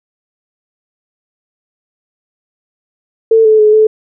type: tone with pitch steps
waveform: sine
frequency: 448 / 434.5 / 425.7 / 433.8 Hz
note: A4 / A4 / G#4 / A4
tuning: +31 / -22 / +43 / -25 cents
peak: -4 dBFS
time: 3.31-3.87 s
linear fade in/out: 5 ms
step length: 140 ms
effects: none